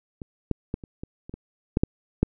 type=clicks; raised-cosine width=3 ms; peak=-23 / -10 / -14 / -26 / -21 / -26 / -23 / -7 / -6 / -6 dBFS; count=10; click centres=0.218 / 0.513 / 0.741 / 0.838 / 1.035 / 1.295 / 1.34 / 1.771 / 1.835 / 2.23 s; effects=none